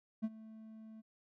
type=tone with ADSR envelope; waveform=triangle; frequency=220 Hz; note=A3; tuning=in tune; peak=-29 dBFS; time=0.22-1.02 s; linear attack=24 ms; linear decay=43 ms; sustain=-19 dB; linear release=25 ms; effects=none